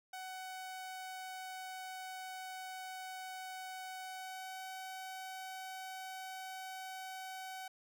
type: tone with pitch glide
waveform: sawtooth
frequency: 749 to 755.1 Hz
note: F#5 to F#5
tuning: +21 to +35 cents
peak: -40 dBFS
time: 0.13-7.68 s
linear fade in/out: 5 ms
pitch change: +14 cents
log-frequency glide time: 3.99-4.64 s
effects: none